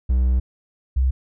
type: tone pair in turn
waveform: triangle / sine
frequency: 63 / 64.85 Hz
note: B1 / C2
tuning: +35 / -15 cents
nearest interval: minor second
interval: 50 cents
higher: second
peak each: -13 / -15 dBFS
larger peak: first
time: 0.09-0.4 / 0.96-1.11 s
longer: first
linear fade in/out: 10 ms
effects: none